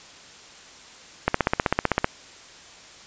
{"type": "click train", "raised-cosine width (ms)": 0.5, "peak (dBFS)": -3, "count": 13, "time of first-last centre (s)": [1.28, 2.044], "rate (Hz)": 15.7, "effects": ["white hiss -46 dBFS RMS until 3.06 s", "resampled to 16000 Hz"]}